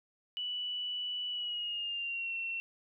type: tone with pitch glide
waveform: sine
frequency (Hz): 2960 to 2714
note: F#7 to E7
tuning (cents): 0 to +50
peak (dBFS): -34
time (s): 0.37-2.6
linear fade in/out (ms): 0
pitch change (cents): -150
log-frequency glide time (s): 1.29-2.34
effects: none